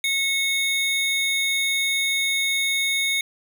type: tone pair together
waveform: square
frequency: 2190 / 3683 Hz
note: C#7 / A#7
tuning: -22 / -22 cents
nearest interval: major sixth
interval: 900 cents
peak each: -23 / -25 dBFS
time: 0.04-3.21 s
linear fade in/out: 2 ms
effects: none